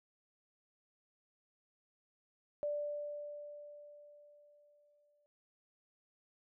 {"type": "tone with exponential decay", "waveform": "sine", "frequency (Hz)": 587.3, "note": "D5", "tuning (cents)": 0, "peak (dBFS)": -33, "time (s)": [2.63, 5.26], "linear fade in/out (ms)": 0, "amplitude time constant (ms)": 570, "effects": []}